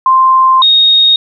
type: tone pair in turn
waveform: sine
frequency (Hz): 1046.5 / 3729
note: C6 / A#7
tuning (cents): 0 / 0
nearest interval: octave + minor seventh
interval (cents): 2200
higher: second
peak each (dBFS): -4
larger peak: neither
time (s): 0.06-0.62 / 0.62-1.16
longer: first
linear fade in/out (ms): 2
effects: none